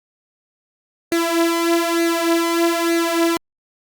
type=tone with flanger; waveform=sawtooth; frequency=336.1 Hz; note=E4; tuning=34 cents sharp; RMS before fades=-18 dBFS; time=1.12-3.37 s; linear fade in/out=0 ms; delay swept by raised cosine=0.46 to 3.96 ms; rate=1.1 Hz; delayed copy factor=+0.7; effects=Opus 48 kbps

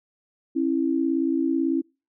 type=tone pair together; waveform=sine; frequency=271 / 329.1 Hz; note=C#4 / E4; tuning=-39 / -3 cents; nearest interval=minor third; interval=336 cents; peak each=-23 / -23 dBFS; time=0.55-1.82 s; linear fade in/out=20 ms; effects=noise-tail reverb RT60 0.3 s tail -26 dB re dry

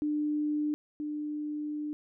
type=tone pair in turn; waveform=sine; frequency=299 / 299 Hz; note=D4 / D4; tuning=+31 / +31 cents; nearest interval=unison; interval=0 cents; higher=neither; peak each=-27 / -32 dBFS; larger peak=first; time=0.02-0.74 / 1-1.93 s; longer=second; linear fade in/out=0 ms; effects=none

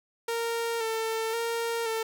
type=tone with vibrato; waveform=sawtooth; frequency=455.1 Hz; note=A#4; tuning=42 cents flat; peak=-24 dBFS; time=0.28-2.03 s; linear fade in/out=5 ms; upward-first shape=square; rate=0.95 Hz; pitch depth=30 cents each way; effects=none

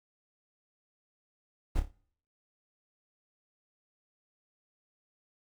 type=noise with echo; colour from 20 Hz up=brown; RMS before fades=-26 dBFS; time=1.75-1.8 s; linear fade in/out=10 ms; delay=28 ms; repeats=4; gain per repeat=-8 dB; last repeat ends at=1.912 s; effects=noise-tail reverb RT60 0.6 s tail -24 dB re dry

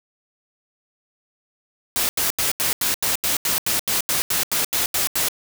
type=noise bursts; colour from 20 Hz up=white; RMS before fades=-21 dBFS; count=16; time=1.96-5.285 s; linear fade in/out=0 ms; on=130 ms; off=83 ms; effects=none

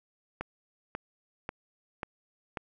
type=click train; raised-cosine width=0.5 ms; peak=-19 dBFS; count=5; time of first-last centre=0.41-2.572 s; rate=1.85 Hz; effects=none

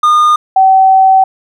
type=tone pair in turn; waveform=triangle / sine; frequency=1219 / 764.4 Hz; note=D#6 / G5; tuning=-36 / -44 cents; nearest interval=minor sixth; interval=808 cents; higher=first; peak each=-3 dBFS; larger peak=neither; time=0.03-0.36 / 0.56-1.24 s; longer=second; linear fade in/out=5 ms; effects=none

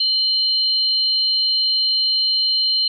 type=tone pair together; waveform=sine; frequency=2986 / 4167 Hz; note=F#7 / C8; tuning=+15 / -8 cents; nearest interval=tritone; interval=577 cents; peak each=-23 / -16 dBFS; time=0-2.88 s; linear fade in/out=5 ms; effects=none

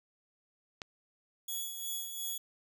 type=click; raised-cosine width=0.2 ms; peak=-22 dBFS; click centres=0.818 s
type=tone with tremolo; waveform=5% pulse; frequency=3376 Hz; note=G#7; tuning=28 cents sharp; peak=-27 dBFS; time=1.48-2.38 s; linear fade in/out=5 ms; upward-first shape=sine; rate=2.8 Hz; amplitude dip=50%
effects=none

